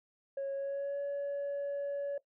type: tone with pitch glide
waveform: sine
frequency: 550 to 565.8 Hz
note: C#5 to C#5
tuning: -14 to +35 cents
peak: -31 dBFS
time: 0.37-2.18 s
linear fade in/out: 5 ms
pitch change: +49 cents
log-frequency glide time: 0.54-1 s
effects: noise-tail reverb RT60 0.1 s tail -17 dB re dry + tanh soft clip ceiling -32 dBFS